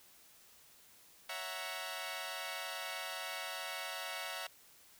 10% pulse chord, F# dominant seventh, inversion second, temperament equal, 554.4 / 659.3 / 740 / 932.3 Hz, C#5 / E5 / F#5 / A#5, 0 / 0 / 0 / 0 cents, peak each -40 / -36 / -37 / -38 dBFS, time 1.29-4.47 s, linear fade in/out 5 ms, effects white hiss -62 dBFS RMS until 4.99 s

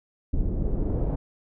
brown noise with low-pass filter sweep, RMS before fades -25 dBFS, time 0.33-1.16 s, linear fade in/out 10 ms, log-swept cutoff 300 to 630 Hz, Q 1.3, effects none

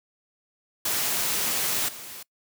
white noise with level steps, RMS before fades -26 / -40 dBFS, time 0.85-2.23 s, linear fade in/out 5 ms, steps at 1.88 s, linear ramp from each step 10 ms, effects noise-tail reverb RT60 0.1 s tail -24 dB re dry + high-pass 100 Hz 12 dB/octave

